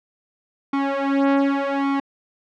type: tone with flanger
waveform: sawtooth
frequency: 276.7 Hz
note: C#4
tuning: 3 cents flat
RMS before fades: -20 dBFS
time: 0.73-2 s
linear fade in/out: 5 ms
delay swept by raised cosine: 0.88 to 3.58 ms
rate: 0.86 Hz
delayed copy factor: +0.9
effects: low-pass 2000 Hz 12 dB/octave